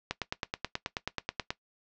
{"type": "click train", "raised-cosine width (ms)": 0.2, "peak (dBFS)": -13, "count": 14, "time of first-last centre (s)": [0.11, 1.505], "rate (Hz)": 9.32, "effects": ["noise-tail reverb RT60 0.1 s tail -17 dB re dry", "low-pass 5000 Hz 12 dB/octave"]}